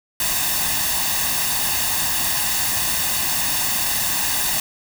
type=noise with comb filter; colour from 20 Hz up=white; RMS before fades=-21 dBFS; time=0.2-4.6 s; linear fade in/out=2 ms; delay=1.1 ms; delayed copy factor=+0.65; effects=none